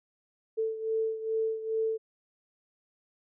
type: beating tone pair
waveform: sine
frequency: 443.1 / 445.5 Hz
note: A4 / A4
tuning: +12 / +22 cents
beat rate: 2.4 Hz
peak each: -29 / -34 dBFS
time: 0.57-1.98 s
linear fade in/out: 20 ms
effects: none